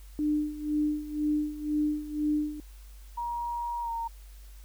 sine tone with tremolo, 300 Hz, D4, 37 cents sharp, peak -23 dBFS, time 0.19-2.6 s, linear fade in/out 0 ms, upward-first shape sine, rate 2 Hz, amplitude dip 80%
sine tone with pitch glide, 948 to 922.6 Hz, A#5 to A#5, +29 to -18 cents, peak -30 dBFS, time 3.17-4.08 s, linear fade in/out 10 ms, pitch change -47 cents, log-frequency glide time 3.82-3.9 s
effects added 49 Hz sine -45 dBFS peak until 4.64 s + white hiss -59 dBFS RMS until 4.64 s

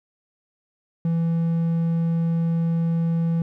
triangle tone, 166.3 Hz, E3, 16 cents sharp, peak -17 dBFS, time 1.05-3.42 s, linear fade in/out 2 ms, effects none

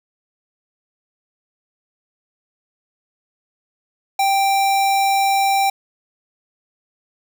square tone, 785 Hz, G5, 2 cents sharp, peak -15 dBFS, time 4.19-5.7 s, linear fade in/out 5 ms, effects 7-bit

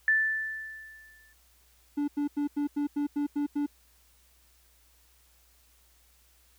sine tone with exponential decay, 1760 Hz, A6, in tune, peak -19 dBFS, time 0.08-1.33 s, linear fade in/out 1 ms, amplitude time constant 270 ms
triangle tone bursts, 290 Hz, D4, 22 cents flat, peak -24 dBFS, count 9, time 1.97-3.664 s, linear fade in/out 10 ms, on 110 ms, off 88 ms
effects added 60 Hz sine -64 dBFS peak until 6.58 s + white hiss -64 dBFS RMS until 6.58 s

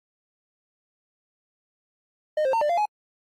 triangle tone with pitch steps, 612 / 528 / 909 / 594 / 691 / 841 Hz, D#5 / C5 / A#5 / D5 / F5 / G#5, -29 / +16 / -44 / +20 / -19 / +22 cents, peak -18 dBFS, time 2.37-2.856 s, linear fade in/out 5 ms, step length 81 ms, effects AAC 48 kbps

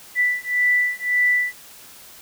sine beating tone pair, 1975.5 / 1977.3 Hz, B6 / B6, 0 / +2 cents, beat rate 1.8 Hz, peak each -20 dBFS, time 0.15-1.54 s, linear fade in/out 50 ms, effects white hiss -44 dBFS RMS until 2.21 s

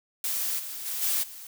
blue noise with level steps, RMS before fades -29 / -37 / -32 / -26 / -43 dBFS, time 0.24-1.47 s, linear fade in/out 2 ms, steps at 0.58 / 0.85 / 1.01 / 1.22 s, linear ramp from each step 20 ms, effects none

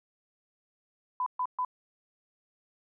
sine tone bursts, 1002 Hz, B5, 25 cents sharp, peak -27 dBFS, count 3, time 1.2-1.649 s, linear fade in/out 2 ms, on 63 ms, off 130 ms, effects none

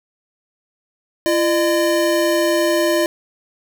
square tone pair together, 340 / 605.8 Hz, F4 / D#5, -46 / -46 cents, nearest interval minor seventh, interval 1000 cents, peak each -18 dBFS, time 1.26-3.06 s, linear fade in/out 0 ms, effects none

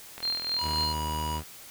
click train, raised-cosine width 0.3 ms, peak -23 dBFS, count 28, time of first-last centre 0.18-0.832 s, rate 41.4 Hz
sine tone with tremolo, 4186 Hz, C8, in tune, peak -25 dBFS, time 0.22-0.94 s, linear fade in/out 20 ms, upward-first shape triangle, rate 3.8 Hz, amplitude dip 65%
square tone, 970 Hz, B5, 31 cents flat, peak -32 dBFS, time 0.57-1.41 s, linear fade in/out 50 ms
sawtooth tone with pitch glide, 77.1 to 77.55 Hz, D#2 to D#2, -15 to -5 cents, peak -28 dBFS, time 0.61-1.44 s, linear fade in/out 50 ms, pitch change +10 cents, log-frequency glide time 1.07-1.32 s
effects white hiss -47 dBFS RMS until 1.7 s

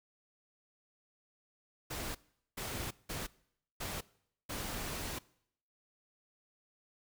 pink noise bursts at uneven times, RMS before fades -40 dBFS, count 5, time 1.9-2.15 / 2.57-2.91 / 3.09-3.27 / 3.8-4.01 / 4.49-5.19 s, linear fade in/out 10 ms, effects noise-tail reverb RT60 0.7 s tail -22 dB re dry

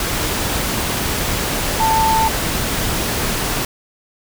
sine tone in noise, 889 Hz, A5, 18 cents sharp, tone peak -13 dBFS, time 1.8-2.28 s, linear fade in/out 2 ms, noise pink, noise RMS -20 dBFS, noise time 0-3.65 s, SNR +4 dB, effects none

